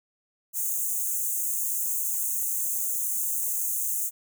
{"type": "high-pass noise", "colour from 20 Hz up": "white", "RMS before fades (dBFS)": -28, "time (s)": [0.53, 4.11], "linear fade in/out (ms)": 50, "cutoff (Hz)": 6300, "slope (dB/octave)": 96, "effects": []}